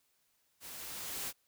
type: noise with level ramp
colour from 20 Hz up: white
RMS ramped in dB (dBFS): -48 to -38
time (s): 0.6-1.33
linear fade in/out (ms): 50
effects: white hiss -75 dBFS RMS until 1.47 s